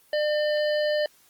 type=harmonic tone; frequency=601 Hz; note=D5; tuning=40 cents sharp; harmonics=1 / 3 / 5 / 7 / 8; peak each=-22 / -32 / -36 / -39 / -40 dBFS; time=0.13-1.06 s; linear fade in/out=2 ms; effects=white hiss -59 dBFS RMS until 1.29 s + Opus 32 kbps